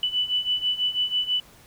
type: beating tone pair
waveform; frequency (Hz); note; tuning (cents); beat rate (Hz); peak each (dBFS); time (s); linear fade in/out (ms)
sine; 2976 / 2982.1; F#7 / F#7; +9 / +13; 6.1; -27 / -24; 0.03-1.4; 2
effects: pink hiss -52 dBFS RMS until 1.66 s